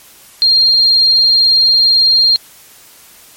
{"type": "tone", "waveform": "sine", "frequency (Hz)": 4206, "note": "C8", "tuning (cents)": 8, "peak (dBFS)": -6, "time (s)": [0.42, 2.36], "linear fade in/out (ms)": 0, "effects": ["white hiss -41 dBFS RMS until 3.36 s", "MP3 64 kbps"]}